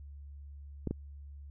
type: clicks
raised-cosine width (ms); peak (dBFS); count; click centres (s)
3; -20; 2; 0.873 / 0.91
effects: added 71 Hz sine -45 dBFS peak until 1.5 s